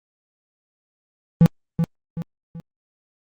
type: tone with echo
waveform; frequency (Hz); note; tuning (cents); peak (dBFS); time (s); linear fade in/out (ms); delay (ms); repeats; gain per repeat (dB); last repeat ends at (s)
triangle; 166.1; E3; +13; -6; 1.41-1.46; 0; 380; 3; -8; 2.6
effects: Opus 32 kbps